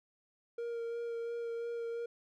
triangle tone with vibrato, 466.9 Hz, A#4, 3 cents sharp, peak -34 dBFS, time 0.58-2.06 s, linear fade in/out 5 ms, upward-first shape sine, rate 2.9 Hz, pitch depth 14 cents each way, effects none

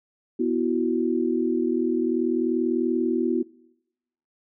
sine chord, B suspended fourth, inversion none, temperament equal, 246.9 / 329.6 / 370 Hz, B3 / E4 / F#4, 0 / 0 / 0 cents, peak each -25 dBFS, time 0.39-3.43 s, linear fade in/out 10 ms, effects noise-tail reverb RT60 0.9 s tail -23 dB re dry

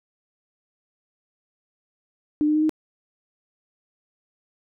sine tone with pitch steps, 299.6 / 303.6 / 307.7 / 311.8 Hz, D4 / D#4 / D#4 / D#4, +35 / -42 / -19 / +4 cents, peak -17 dBFS, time 2.41-2.694 s, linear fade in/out 0 ms, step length 71 ms, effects none

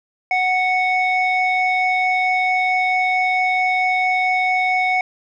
sine tone pair together, 740.5 / 2217 Hz, F#5 / C#7, +1 / 0 cents, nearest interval octave + perfect fifth, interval 1899 cents, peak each -16 dBFS, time 0.31-5.01 s, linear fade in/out 2 ms, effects tanh soft clip ceiling -12 dBFS

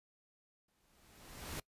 pink noise with exponential growth, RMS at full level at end -41 dBFS, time 0.68-1.6 s, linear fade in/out 5 ms, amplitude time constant 200 ms, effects noise-tail reverb RT60 0.1 s tail -23 dB re dry + resampled to 32000 Hz

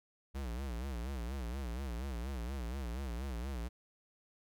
square tone with vibrato, 63 Hz, B1, 35 cents sharp, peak -38 dBFS, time 0.34-3.69 s, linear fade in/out 20 ms, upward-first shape sine, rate 4.2 Hz, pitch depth 180 cents each way, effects none

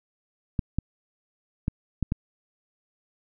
clicks, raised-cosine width 5 ms, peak -12 dBFS, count 5, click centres 0.592 / 0.786 / 1.681 / 2.027 / 2.121 s, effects none

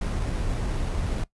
brown noise with sample-and-hold, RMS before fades -27 dBFS, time 0.01-1.24 s, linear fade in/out 5 ms, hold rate 7350 Hz, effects noise-tail reverb RT60 0.1 s tail -19 dB re dry + resampled to 24000 Hz

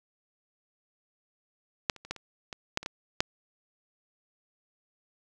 clicks, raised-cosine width 0.2 ms, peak -7 / -30 / -29 / -15 / -28 / -21 / -9 / -24 / -16 / -6 dBFS, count 10, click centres 1.898 / 1.963 / 2.05 / 2.11 / 2.163 / 2.528 / 2.774 / 2.83 / 2.861 / 3.205 s, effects none

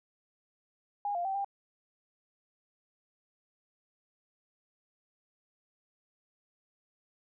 sine tone with pitch steps, 816 / 698 / 774 / 796 Hz, G#5 / F5 / G5 / G5, -31 / -1 / -22 / +26 cents, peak -30 dBFS, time 1.05-1.446 s, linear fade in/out 2 ms, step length 99 ms, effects none

